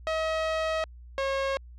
sawtooth tone pair in turn, 638 / 543.2 Hz, D#5 / C#5, +43 / -35 cents, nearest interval minor third, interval 278 cents, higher first, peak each -22 dBFS, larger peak neither, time 0.07-0.84 / 1.18-1.57 s, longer first, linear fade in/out 0 ms, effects added 60 Hz sine -44 dBFS peak until 1.78 s + low-pass 4000 Hz 12 dB/octave

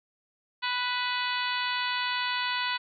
harmonic tone with a mistuned harmonic, 493.9 Hz, B4, in tune, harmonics 2 / 3 / 4 / 5 / 6 / 7 / 8 / 9, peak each -32 / -34 / -35 / -36 / -37 / -37 / -38 / -39 dBFS, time 0.62-2.78 s, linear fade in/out 20 ms, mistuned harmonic 5, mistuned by +28 cents, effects none

